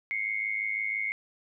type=tone pair together; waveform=sine; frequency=2100 / 2206 Hz; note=C7 / C#7; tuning=+6 / -9 cents; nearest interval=minor second; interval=85 cents; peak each=-31 / -31 dBFS; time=0.11-1.12 s; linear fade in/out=0 ms; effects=none